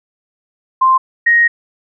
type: tone pair in turn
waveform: sine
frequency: 1046.5 / 1874.4 Hz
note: C6 / A#6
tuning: 0 / +9 cents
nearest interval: minor seventh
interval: 1009 cents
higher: second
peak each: -7 dBFS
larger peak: neither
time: 0.81-0.98 / 1.26-1.48 s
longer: second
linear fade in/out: 10 ms
effects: none